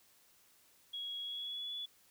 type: tone with pitch glide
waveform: sine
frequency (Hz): 3322 to 3425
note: G#7 to A7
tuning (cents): 0 to -47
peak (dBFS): -39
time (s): 0.93-1.86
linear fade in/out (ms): 10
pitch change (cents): +53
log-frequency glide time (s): 1.22-1.74
effects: white hiss -67 dBFS RMS until 2.1 s

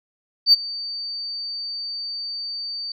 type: tone with ADSR envelope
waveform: sine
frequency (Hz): 4600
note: D8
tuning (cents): -37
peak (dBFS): -6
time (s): 0.46-2.92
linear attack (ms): 69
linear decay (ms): 22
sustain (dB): -21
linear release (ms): 3
effects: tanh soft clip ceiling -5 dBFS

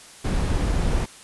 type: noise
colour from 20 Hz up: brown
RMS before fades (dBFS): -22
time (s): 0.24-1.06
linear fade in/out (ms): 10
effects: white hiss -45 dBFS RMS until 1.23 s + resampled to 24000 Hz

